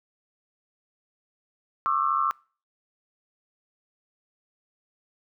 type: tone cluster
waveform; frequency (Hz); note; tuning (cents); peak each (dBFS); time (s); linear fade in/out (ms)
sine; 1091 / 1184 / 1326; C#6 / D6 / E6; -28 / +14 / +10; -26; 1.86-2.31; 0
effects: noise-tail reverb RT60 0.4 s tail -25 dB re dry